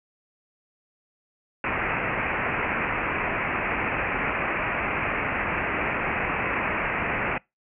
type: low-pass noise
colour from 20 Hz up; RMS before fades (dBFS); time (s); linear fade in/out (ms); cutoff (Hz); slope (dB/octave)
white; -27; 1.64-7.38; 2; 2600; 96
effects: noise-tail reverb RT60 0.2 s tail -24 dB re dry